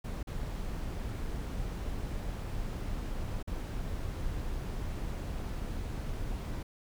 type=noise with dropouts; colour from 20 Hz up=brown; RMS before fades=-36 dBFS; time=0.04-6.63 s; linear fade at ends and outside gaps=5 ms; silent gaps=0.23-0.271 / 3.428-3.474 s; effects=none